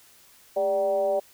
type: tone with frequency modulation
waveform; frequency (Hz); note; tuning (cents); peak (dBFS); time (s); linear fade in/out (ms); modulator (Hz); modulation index
sine; 585; D5; -7; -21; 0.56-1.2; 10; 183; 0.73
effects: white hiss -55 dBFS RMS until 1.33 s